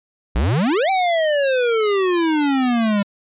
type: exponential two-way sweep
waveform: square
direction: up then down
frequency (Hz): 52 to 782 to 198.1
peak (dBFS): -16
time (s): 0.35-3.03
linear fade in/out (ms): 10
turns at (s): 0.9
effects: resampled to 8000 Hz